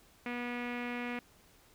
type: tone with low-pass filter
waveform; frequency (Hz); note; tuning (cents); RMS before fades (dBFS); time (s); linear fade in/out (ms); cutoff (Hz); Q
sawtooth; 242.8; B3; -29; -38; 0.26-1.19; 2; 2300; 4.1
effects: pink hiss -63 dBFS RMS until 1.74 s